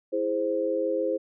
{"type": "chord", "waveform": "sine", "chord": "E augmented", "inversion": "none", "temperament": "equal", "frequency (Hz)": [329.6, 415.3, 523.3], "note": ["E4", "G#4", "B#4"], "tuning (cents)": [0, 0, 0], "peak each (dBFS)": [-30, -30, -26], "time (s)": [0.12, 1.18], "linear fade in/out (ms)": 20, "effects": []}